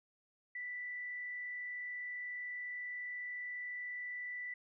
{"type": "tone with frequency modulation", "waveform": "sine", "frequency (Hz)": 1975.5, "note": "B6", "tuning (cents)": 0, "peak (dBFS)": -40, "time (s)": [0.55, 4.54], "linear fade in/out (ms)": 5, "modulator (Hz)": 45.7, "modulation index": 0.4, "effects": []}